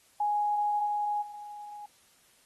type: tone with level steps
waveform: sine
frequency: 831 Hz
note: G#5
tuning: 1 cent sharp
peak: -25 / -27 / -40 dBFS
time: 0.2-1.86 s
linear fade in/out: 5 ms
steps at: 0.85 / 1.21 s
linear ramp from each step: 20 ms
effects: white hiss -63 dBFS RMS until 2.45 s + AAC 32 kbps